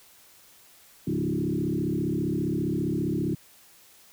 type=tone with frequency modulation; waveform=sine; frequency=241.9 Hz; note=B3; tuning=36 cents flat; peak=-24 dBFS; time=1.07-3.35 s; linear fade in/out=5 ms; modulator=35 Hz; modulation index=3.4; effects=white hiss -55 dBFS RMS until 4.12 s